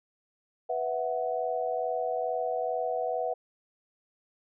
sine chord, B suspended fourth, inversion none, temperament just, 493.9 / 658.5 / 740.8 Hz, B4 / E5 / F#5, 0 / -2 / +2 cents, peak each -32 dBFS, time 0.69-3.34 s, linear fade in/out 10 ms, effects none

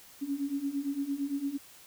sine beating tone pair, 274.7 / 283.5 Hz, C#4 / C#4, -16 / +39 cents, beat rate 8.8 Hz, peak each -35 / -32 dBFS, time 0.21-1.58 s, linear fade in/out 20 ms, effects white hiss -54 dBFS RMS until 1.86 s

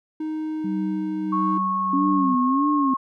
triangle tone, 311.6 Hz, D#4, 3 cents sharp, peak -23 dBFS, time 0.2-1.58 s, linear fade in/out 5 ms
sine tone with tremolo, 191.6 Hz, G3, 39 cents flat, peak -24 dBFS, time 0.64-2.35 s, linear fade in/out 5 ms, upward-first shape sine, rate 1.5 Hz, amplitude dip 50%
sine tone with pitch glide, 1102 to 1082.4 Hz, C#6 to C#6, -11 to -42 cents, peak -21 dBFS, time 1.32-2.97 s, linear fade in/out 10 ms, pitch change -31 cents, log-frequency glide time 1.44-2.76 s
sine tone with vibrato, 271.9 Hz, C#4, 33 cents flat, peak -19 dBFS, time 1.93-2.94 s, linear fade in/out 5 ms, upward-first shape sine, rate 1.6 Hz, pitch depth 150 cents each way
effects none

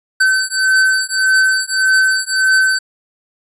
square beating tone pair, 1532 / 1533.7 Hz, G6 / G6, -40 / -38 cents, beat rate 1.7 Hz, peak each -15 dBFS, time 0.2-2.79 s, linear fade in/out 10 ms, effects resampled to 24000 Hz

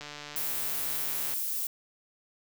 click train, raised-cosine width 0.2 ms, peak -24 dBFS, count 196, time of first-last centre 0.01-1.337 s, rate 147 Hz
violet noise, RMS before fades -32 dBFS, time 0.36-1.67 s, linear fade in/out 2 ms
effects none

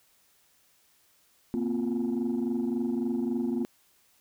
sine chord, Bb suspended second, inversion none, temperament equal with one note detuned, 233.1 / 256.7 / 349.2 Hz, Bb3 / C4 / F4, 0 / -33 / 0 cents, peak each -28 / -29 / -31 dBFS, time 1.54-3.65 s, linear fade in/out 0 ms, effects tanh soft clip ceiling -22 dBFS + white hiss -65 dBFS RMS until 4.2 s

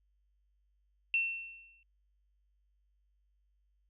sine tone with exponential decay, 2700 Hz, E7, 41 cents sharp, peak -25 dBFS, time 1.14-1.83 s, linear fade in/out 1 ms, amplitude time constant 150 ms, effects added 50 Hz sine -70 dBFS peak until 3.89 s

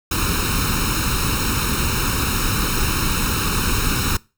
pink noise with comb filter, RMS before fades -20 dBFS, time 0.11-4.17 s, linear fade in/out 5 ms, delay 0.75 ms, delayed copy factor +0.85, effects noise-tail reverb RT60 0.3 s tail -23 dB re dry

